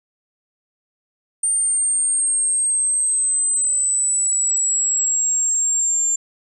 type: exponential sweep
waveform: sine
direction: down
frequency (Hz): 8830 to 7310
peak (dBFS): -16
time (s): 1.43-6.16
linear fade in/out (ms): 5
effects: none